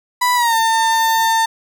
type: tone with pitch glide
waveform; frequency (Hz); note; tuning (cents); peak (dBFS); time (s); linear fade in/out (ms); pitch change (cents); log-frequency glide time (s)
35% pulse; 987.8 to 900.6; B5 to A5; 0 to +40; -11; 0.21-1.46; 10; -160; 0.35-0.55
effects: none